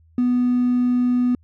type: tone with hard clipping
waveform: triangle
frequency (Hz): 246.9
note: B3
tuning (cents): 0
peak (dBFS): -16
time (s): 0.18-1.35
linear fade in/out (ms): 2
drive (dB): 4
effects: added 81 Hz sine -51 dBFS peak until 1.43 s